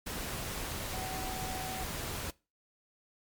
sine tone in noise, 753 Hz, F#5, 30 cents sharp, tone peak -40 dBFS, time 0.93-1.84 s, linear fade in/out 10 ms, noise pink, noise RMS -38 dBFS, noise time 0.06-2.31 s, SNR -5 dB, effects noise-tail reverb RT60 0.3 s tail -23 dB re dry + MP3 96 kbps

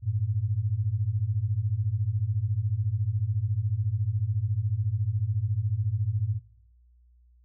sine beating tone pair, 97 / 111 Hz, G2 / A2, -18 / +16 cents, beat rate 14 Hz, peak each -28 / -26 dBFS, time 0.02-6.4 s, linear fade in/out 50 ms, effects noise-tail reverb RT60 0.8 s tail -24 dB re dry + added 60 Hz sine -56 dBFS peak until 7.44 s

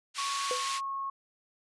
white band-pass noise, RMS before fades -36 dBFS, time 0.14-0.81 s, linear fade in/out 50 ms, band 1800 to 5500 Hz, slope 12 dB/octave
sine tone with pitch glide, 1108.7 to 1092.2 Hz, C#6 to C#6, 0 to -26 cents, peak -32 dBFS, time 0.18-1.1 s, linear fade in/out 5 ms, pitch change -26 cents, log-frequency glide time 0.51-0.64 s
sine tone with exponential decay, 499.9 Hz, B4, 21 cents sharp, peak -27 dBFS, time 0.51-0.68 s, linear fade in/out 1 ms, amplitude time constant 36 ms
effects resampled to 24000 Hz

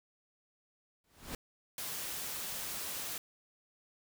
pink noise with exponential growth, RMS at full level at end -38 dBFS, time 1.04-1.35 s, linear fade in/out 2 ms, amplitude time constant 66 ms
white noise, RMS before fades -40 dBFS, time 1.78-3.18 s, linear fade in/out 2 ms
effects none

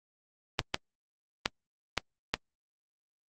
clicks, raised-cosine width 0.2 ms, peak -8 dBFS, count 5, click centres 0.592 / 0.744 / 1.459 / 1.977 / 2.34 s, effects Opus 32 kbps

